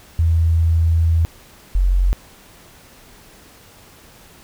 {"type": "tone pair in turn", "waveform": "sine", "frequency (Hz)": [82.41, 45.35], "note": ["E2", "F#1"], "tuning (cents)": [0, -34], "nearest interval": "minor seventh", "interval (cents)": 1034, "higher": "first", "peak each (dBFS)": -12, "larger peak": "neither", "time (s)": [[0.19, 1.25], [1.75, 2.13]], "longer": "first", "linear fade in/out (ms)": 0, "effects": ["pink hiss -46 dBFS RMS until 4.43 s"]}